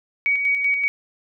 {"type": "tone with tremolo", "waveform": "sine", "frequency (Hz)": 2256, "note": "C#7", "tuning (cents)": 30, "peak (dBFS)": -16, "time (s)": [0.26, 0.88], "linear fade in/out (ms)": 0, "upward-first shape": "square", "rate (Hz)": 5.2, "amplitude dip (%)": 40, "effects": []}